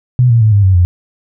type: tone with pitch steps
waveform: sine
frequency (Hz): 124.9 / 116.54 / 108.73 / 101.45 / 94.66 / 88.32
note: B2 / A#2 / A2 / G#2 / F#2 / F2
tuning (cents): +20 / 0 / -20 / -40 / +40 / +20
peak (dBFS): -5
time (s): 0.19-0.85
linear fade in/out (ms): 0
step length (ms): 110
effects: none